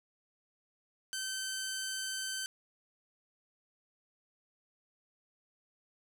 10% pulse tone, 1541 Hz, G6, 30 cents flat, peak -27 dBFS, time 1.13-2.46 s, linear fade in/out 0 ms, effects none

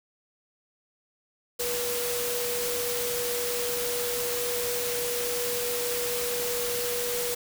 sine tone in noise, 484.4 Hz, B4, 34 cents flat, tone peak -30 dBFS, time 1.59-7.35 s, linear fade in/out 10 ms, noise white, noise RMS -31 dBFS, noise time 1.59-7.35 s, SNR -2 dB, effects none

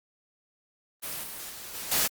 white noise with level steps, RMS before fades -35 / -39 / -42 / -37 / -25 dBFS, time 1.02-2.08 s, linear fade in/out 20 ms, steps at 1.23 / 1.49 / 1.74 / 1.91 s, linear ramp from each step 10 ms, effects Opus 32 kbps

